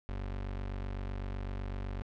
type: tone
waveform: 30% pulse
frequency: 47.9 Hz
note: G1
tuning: 39 cents flat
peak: -33 dBFS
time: 0.09-2.02 s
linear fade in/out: 0 ms
effects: low-pass 3000 Hz 12 dB/octave